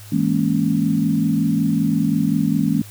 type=chord; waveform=sine; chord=A# half-diminished seventh; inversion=second; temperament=equal with one note detuned; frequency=163.2 / 207.7 / 233.1 / 277.2 Hz; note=E3 / G#3 / A#3 / C#4; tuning=-17 / 0 / 0 / 0 cents; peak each=-21 dBFS; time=0.12-2.82 s; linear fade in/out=5 ms; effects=added 104 Hz sine -38 dBFS peak until 2.9 s + white hiss -43 dBFS RMS until 2.9 s